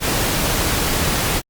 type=noise; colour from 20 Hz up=pink; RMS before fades=-19 dBFS; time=0-1.42 s; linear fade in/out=50 ms; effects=Opus 48 kbps